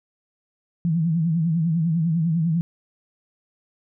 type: tone with vibrato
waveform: sine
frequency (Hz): 164.81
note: E3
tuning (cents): 0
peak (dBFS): -18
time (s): 0.85-2.61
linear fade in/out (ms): 0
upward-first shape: triangle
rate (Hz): 10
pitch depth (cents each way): 120
effects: none

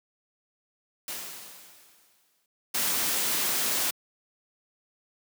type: noise with exponential decay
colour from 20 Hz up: white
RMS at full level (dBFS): -34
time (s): 1.08-2.46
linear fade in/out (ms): 2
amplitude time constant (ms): 300
type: noise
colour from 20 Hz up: white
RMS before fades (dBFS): -27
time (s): 2.74-3.91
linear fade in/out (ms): 10
effects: high-pass 150 Hz 12 dB/octave

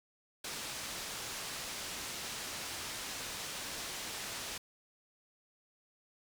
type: low-pass noise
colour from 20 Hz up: white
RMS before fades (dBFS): -42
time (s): 0.44-4.58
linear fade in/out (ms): 5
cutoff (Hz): 7200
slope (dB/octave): 12
effects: none

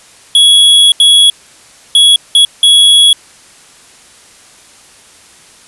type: tone bursts at uneven times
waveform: square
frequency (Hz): 3351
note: G#7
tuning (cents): +15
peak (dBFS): -3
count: 5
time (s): 0.35-0.92 / 1-1.3 / 1.95-2.16 / 2.35-2.45 / 2.63-3.13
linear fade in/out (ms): 2
effects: white hiss -40 dBFS RMS until 5.67 s + resampled to 24000 Hz

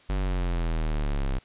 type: linear sweep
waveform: square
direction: down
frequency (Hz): 48.81 to 32.28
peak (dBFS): -25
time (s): 0.09-1.39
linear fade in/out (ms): 10
effects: white hiss -56 dBFS RMS until 1.44 s + resampled to 8000 Hz

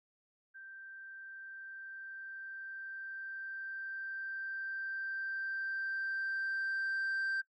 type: tone with level ramp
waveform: sine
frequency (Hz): 1568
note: G6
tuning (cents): 0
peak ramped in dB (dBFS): -48 to -29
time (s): 0.54-7.42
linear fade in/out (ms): 20
effects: noise-tail reverb RT60 0.1 s tail -18 dB re dry + tanh soft clip ceiling -31 dBFS

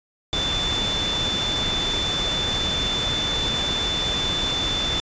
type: tone in noise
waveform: sine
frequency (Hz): 3520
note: A7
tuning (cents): 0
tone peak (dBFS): -23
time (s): 0.33-5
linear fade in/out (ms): 0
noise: pink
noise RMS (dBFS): -27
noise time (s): 0.33-5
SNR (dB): +1
effects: resampled to 16000 Hz

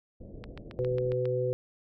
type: low-pass noise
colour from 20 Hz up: pink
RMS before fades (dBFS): -45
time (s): 0.2-1.14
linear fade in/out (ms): 10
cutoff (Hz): 590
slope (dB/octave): 48
type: click train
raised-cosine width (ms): 0.3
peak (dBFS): -27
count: 7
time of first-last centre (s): 0.44-1.255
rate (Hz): 7.36
type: harmonic tone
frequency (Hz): 125.6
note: B2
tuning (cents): +30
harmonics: 1 / 3 / 4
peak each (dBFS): -32 / -32 / -29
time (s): 0.79-1.53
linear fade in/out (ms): 0
effects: none

